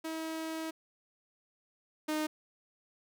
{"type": "tone pair in turn", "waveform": "sawtooth", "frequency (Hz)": [321, 307.8], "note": ["E4", "D#4"], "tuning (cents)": [-46, -19], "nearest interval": "minor second", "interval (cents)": 73, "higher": "first", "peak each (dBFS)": [-32, -27], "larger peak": "second", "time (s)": [[0.04, 0.71], [2.08, 2.27]], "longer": "first", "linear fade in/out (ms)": 10, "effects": []}